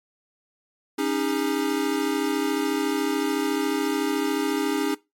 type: chord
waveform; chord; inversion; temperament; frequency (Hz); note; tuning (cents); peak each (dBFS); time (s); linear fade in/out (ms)
square; C# suspended second; none; equal with one note detuned; 277.2 / 311.1 / 406.1; C#4 / D#4 / G#4; 0 / 0 / -39; -27 / -27 / -29; 0.98-4.95; 10
effects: noise-tail reverb RT60 0.2 s tail -19 dB re dry + MP3 64 kbps